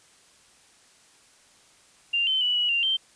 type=tone with pitch steps; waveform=sine; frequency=2790 / 3076 / 2956 / 2925 / 2781 / 3132 Hz; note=F7 / G7 / F#7 / F#7 / F7 / G7; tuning=-2 / -33 / -2 / -21 / -8 / -2 cents; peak=-21 dBFS; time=2.13-2.97 s; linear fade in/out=10 ms; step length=140 ms; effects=white hiss -57 dBFS RMS until 3.15 s + resampled to 22050 Hz